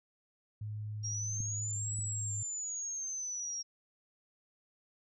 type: tone with pitch glide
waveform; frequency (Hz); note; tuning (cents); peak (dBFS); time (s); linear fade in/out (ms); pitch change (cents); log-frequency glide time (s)
sine; 106.1 to 105.37; G#2 to G#2; +38 to +26; -37; 0.61-2.43; 5; -12; 1.25-2.08
type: exponential two-way sweep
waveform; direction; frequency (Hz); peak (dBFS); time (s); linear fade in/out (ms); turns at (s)
sine; up then down; 5588 to 7902 to 5588; -36; 1.03-3.63; 20; 1.98
type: clicks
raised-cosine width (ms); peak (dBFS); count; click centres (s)
5; -31 / -36; 2; 1.404 / 1.991
effects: none